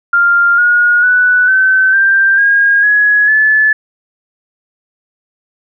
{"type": "tone with pitch steps", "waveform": "sine", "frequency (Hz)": [1396.9, 1440.3, 1485.1, 1531.3, 1578.9, 1628, 1678.6, 1730.7], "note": ["F6", "F#6", "F#6", "G6", "G6", "G#6", "G#6", "A6"], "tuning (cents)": [0, -47, 6, -41, 12, -35, 18, -29], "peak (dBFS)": -6, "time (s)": [0.13, 3.73], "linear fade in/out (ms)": 5, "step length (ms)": 450, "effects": []}